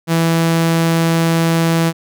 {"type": "tone", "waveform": "sawtooth", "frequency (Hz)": 165.2, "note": "E3", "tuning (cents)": 4, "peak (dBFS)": -8, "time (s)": [0.07, 1.93], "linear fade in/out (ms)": 50, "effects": []}